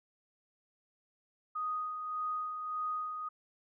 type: tone with tremolo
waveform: sine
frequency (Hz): 1244.5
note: D#6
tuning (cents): 0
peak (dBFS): -32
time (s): 1.55-3.29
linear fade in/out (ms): 10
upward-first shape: sine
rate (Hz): 1.7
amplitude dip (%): 45
effects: none